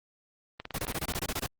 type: click train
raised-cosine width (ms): 0.3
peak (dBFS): -21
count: 11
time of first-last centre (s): 0.6-1.138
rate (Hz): 18.6
type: noise bursts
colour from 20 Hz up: pink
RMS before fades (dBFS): -32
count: 11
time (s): 0.74-1.465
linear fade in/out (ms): 5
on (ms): 45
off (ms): 23
effects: Opus 32 kbps